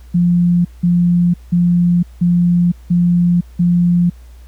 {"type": "tone bursts", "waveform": "sine", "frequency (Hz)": 174.61, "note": "F3", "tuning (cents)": 0, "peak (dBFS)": -9, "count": 6, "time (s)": [0.14, 4.1], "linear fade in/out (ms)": 10, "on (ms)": 510, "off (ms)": 180, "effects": ["added 60 Hz sine -35 dBFS peak until 4.47 s", "pink hiss -52 dBFS RMS until 4.47 s"]}